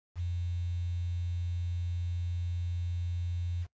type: tone with quantisation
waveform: sine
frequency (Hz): 87.31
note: F2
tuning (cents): 0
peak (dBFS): -31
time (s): 0.15-3.67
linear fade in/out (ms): 50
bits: 9
effects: noise-tail reverb RT60 0.1 s tail -18 dB re dry + resampled to 16000 Hz